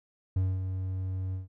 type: tone with ADSR envelope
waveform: triangle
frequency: 93.7 Hz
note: F#2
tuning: 22 cents sharp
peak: -21 dBFS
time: 0.36-1.48 s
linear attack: 5 ms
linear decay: 230 ms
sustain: -7 dB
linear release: 140 ms
effects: none